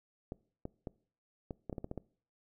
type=clicks; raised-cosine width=2 ms; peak=-26 dBFS; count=10; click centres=0.321 / 0.654 / 0.872 / 1.508 / 1.697 / 1.728 / 1.782 / 1.844 / 1.914 / 1.977 s; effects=noise-tail reverb RT60 0.5 s tail -23 dB re dry